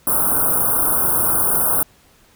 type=band-stop noise; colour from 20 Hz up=white; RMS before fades=-17 dBFS; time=0.07-1.83 s; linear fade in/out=2 ms; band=1500 to 9100 Hz; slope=96 dB/octave; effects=pink hiss -53 dBFS RMS until 2.35 s